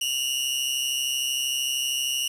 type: tone pair together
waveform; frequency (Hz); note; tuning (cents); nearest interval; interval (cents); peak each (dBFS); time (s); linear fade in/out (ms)
sawtooth; 2802 / 2935; F7 / F#7; +5 / -15; minor second; 80; -24; 0.01-2.28; 5
effects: resampled to 32000 Hz + 8-bit